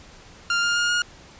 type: tone with pitch steps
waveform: sawtooth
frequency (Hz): 1396.9 / 1408.2 / 1419.7 / 1431.2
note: F6 / F6 / F6 / F6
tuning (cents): 0 / +14 / +28 / +42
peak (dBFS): -16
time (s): 0.5-1.02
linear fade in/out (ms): 2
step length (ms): 130
effects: pink hiss -47 dBFS RMS until 1.39 s + resampled to 16000 Hz